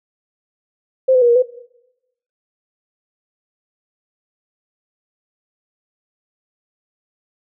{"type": "tone with pitch steps", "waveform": "sine", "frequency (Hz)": [522, 507, 479.6, 472.2, 503], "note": ["C5", "B4", "A#4", "A#4", "B4"], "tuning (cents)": [-4, 45, 49, 22, 32], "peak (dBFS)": -9, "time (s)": [1.08, 1.425], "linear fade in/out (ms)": 10, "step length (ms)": 69, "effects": ["noise-tail reverb RT60 0.9 s tail -19 dB re dry"]}